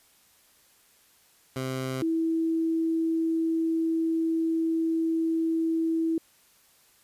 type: tone pair in turn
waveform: 15% pulse / sine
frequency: 130.9 / 326.2 Hz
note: C3 / E4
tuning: +1 / -18 cents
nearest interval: octave + major third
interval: 1581 cents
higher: second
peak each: -23 dBFS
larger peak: neither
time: 1.56-2.02 / 2.02-6.18 s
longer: second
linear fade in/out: 2 ms
effects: white hiss -61 dBFS RMS until 7.03 s + resampled to 32000 Hz